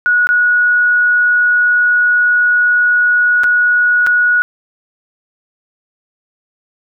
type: tone with dropouts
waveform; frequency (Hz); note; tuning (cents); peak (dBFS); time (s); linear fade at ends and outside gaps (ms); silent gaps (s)
sine; 1459; F#6; -25; -8; 0.06-4.42; 0; 0.27-0.29 / 3.435-3.441 / 4.065-4.07
effects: none